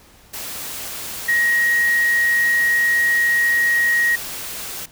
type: tone in noise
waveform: sine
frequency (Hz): 1888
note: A#6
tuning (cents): +22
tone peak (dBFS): -14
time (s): 1.28-4.16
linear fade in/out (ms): 10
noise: white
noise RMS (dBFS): -30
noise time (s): 0.33-4.86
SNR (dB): +13
effects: pink hiss -49 dBFS RMS until 4.91 s